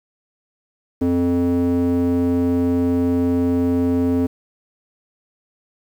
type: tone with band-pass filter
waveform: square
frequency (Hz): 87.31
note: F2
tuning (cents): 0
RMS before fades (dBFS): -18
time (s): 1.01-4.27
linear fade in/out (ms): 10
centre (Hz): 320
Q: 5.8
effects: 8-bit